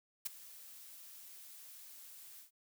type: noise with ADSR envelope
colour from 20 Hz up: blue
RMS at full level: -35 dBFS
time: 0.25-2.51 s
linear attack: 13 ms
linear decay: 13 ms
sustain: -19 dB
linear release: 120 ms
effects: none